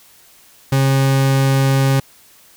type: tone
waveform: 40% pulse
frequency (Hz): 135.3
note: C#3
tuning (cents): -42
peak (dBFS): -11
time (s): 0.72-2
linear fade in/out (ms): 5
effects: white hiss -48 dBFS RMS until 2.56 s